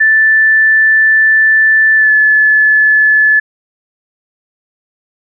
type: tone with pitch glide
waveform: sine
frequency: 1760 to 1726.8 Hz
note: A6 to A6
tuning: 0 to -33 cents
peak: -5 dBFS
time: 0-3.4 s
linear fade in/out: 10 ms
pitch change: -33 cents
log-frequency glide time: 1.96-2.12 s
effects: none